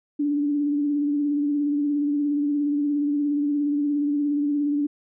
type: tone with vibrato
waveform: sine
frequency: 290.5 Hz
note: D4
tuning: 19 cents flat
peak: -20 dBFS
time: 0.19-4.87 s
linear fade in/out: 10 ms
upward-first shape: sine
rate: 17 Hz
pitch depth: 32 cents each way
effects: none